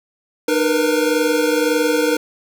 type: tone cluster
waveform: square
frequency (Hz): 304 / 468.5 / 490.3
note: D#4 / A#4 / B4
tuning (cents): -40 / +9 / -13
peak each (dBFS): -20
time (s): 0.48-2.17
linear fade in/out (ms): 5
effects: none